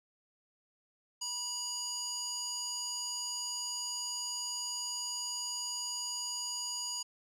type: tone with band-pass filter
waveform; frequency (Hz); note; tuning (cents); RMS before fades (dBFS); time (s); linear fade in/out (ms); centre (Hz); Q
square; 970; B5; -31; -38; 1.21-7.03; 10; 6000; 7
effects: none